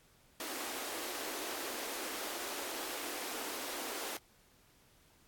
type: high-pass noise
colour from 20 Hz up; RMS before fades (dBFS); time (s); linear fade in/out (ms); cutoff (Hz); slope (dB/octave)
pink; -41; 0.4-4.17; 2; 270; 48
effects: pink hiss -66 dBFS RMS until 5.27 s + AAC 64 kbps